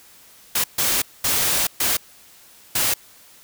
white noise bursts at uneven times, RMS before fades -20 dBFS, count 5, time 0.55-0.64 / 0.78-1.02 / 1.24-1.67 / 1.8-1.97 / 2.75-2.94 s, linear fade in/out 5 ms, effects white hiss -49 dBFS RMS until 3.43 s

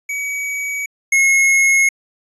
square tone pair in turn, 2268 / 2168 Hz, C#7 / C#7, +39 / -39 cents, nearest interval minor second, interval 78 cents, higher first, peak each -21 / -11 dBFS, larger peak second, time 0.09-0.86 / 1.12-1.89 s, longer neither, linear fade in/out 5 ms, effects resampled to 24000 Hz

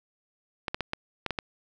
clicks, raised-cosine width 0.3 ms, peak -13 dBFS, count 7, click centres 0.682 / 0.745 / 0.807 / 0.934 / 1.263 / 1.307 / 1.388 s, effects none

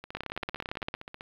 two click trains, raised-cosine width 0.3 ms, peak -15 / -24 dBFS, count 15 / 19, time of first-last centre 0.15-0.941 / 0.04-1.209 s, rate 17.7 / 15.4 Hz, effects low-pass 4000 Hz 12 dB/octave + 9-bit

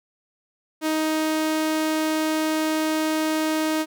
sawtooth tone, 313.1 Hz, D#4, 11 cents sharp, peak -17 dBFS, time 0.81-3.86 s, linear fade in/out 50 ms, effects none

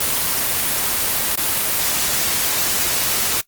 white noise with dropouts, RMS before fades -19 dBFS, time 0-3.41 s, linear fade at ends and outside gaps 5 ms, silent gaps 1.358-1.373 s, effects noise-tail reverb RT60 0.1 s tail -19 dB re dry + Opus 24 kbps

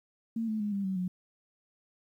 sine tone with pitch steps, 227.1 / 217.2 / 207.8 / 198.73 / 190.09 / 181.82 Hz, A#3 / A3 / G#3 / G3 / F#3 / F#3, -45 / -22 / +1 / +24 / +47 / -30 cents, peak -29 dBFS, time 0.36-1.08 s, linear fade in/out 5 ms, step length 120 ms, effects 11-bit

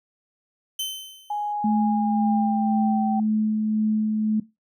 sawtooth tone with exponential decay, 3070 Hz, G7, 37 cents flat, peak -21 dBFS, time 0.79-1.53 s, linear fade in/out 5 ms, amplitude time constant 160 ms
sine tone with pitch glide, 830.6 to 775 Hz, G#5 to G5, 0 to -20 cents, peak -24 dBFS, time 1.3-3.2 s, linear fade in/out 5 ms, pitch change -120 cents, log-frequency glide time 1.7-3.01 s
sine tone with tremolo, 215.6 Hz, A3, 35 cents flat, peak -18 dBFS, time 1.64-4.4 s, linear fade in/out 5 ms, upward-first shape sine, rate 1.9 Hz, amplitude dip 25%
effects noise-tail reverb RT60 0.2 s tail -17 dB re dry

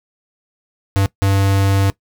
square tone bursts at uneven times, 98 Hz, G2, in tune, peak -13 dBFS, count 2, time 0.96-1.06 / 1.22-1.9 s, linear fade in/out 0 ms, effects noise-tail reverb RT60 0.1 s tail -19 dB re dry

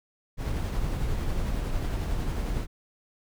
brown noise with tremolo, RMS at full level -27 dBFS, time 0.37-2.67 s, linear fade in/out 50 ms, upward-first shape triangle, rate 11 Hz, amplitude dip 30%, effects none

